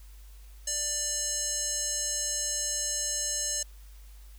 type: tone with band-pass filter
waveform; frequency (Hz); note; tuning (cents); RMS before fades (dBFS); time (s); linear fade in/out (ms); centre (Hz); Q
square; 590; D5; +8; -31; 0.67-3.63; 5; 7100; 5.3
effects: added 50 Hz sine -46 dBFS peak until 4.38 s + white hiss -60 dBFS RMS until 4.38 s